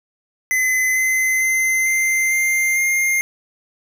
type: tone with pitch steps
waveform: square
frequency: 2033 / 2050 / 2066 / 2083 / 2100 / 2117 Hz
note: B6 / C7 / C7 / C7 / C7 / C7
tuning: +50 / -36 / -22 / -8 / +6 / +20 cents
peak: -16 dBFS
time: 0.51-3.21 s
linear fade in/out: 0 ms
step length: 450 ms
effects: none